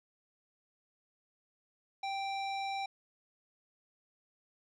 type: tone with low-pass filter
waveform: square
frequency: 784 Hz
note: G5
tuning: in tune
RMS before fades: -37 dBFS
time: 2.03-2.86 s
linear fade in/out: 5 ms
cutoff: 4300 Hz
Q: 1.5
effects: none